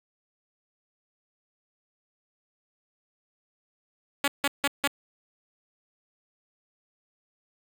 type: tone bursts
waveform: 5% pulse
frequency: 281.9 Hz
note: C#4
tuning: 29 cents sharp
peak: -11 dBFS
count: 4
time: 4.24-4.876 s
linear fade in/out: 2 ms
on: 39 ms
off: 160 ms
effects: none